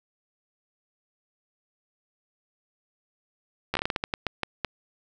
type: slowing click train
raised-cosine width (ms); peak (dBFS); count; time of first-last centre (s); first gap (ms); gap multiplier
0.3; -10; 13; 3.74-4.647; 13; 1.29
effects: none